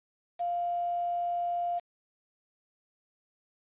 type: tone with quantisation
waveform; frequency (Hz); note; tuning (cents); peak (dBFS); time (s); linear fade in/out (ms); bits
sine; 698.5; F5; 0; -28; 0.39-1.8; 20; 8
effects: resampled to 8000 Hz